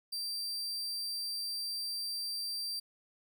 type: tone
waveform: 40% pulse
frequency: 4699 Hz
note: D8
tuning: in tune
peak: -34 dBFS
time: 0.12-2.8 s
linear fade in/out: 10 ms
effects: none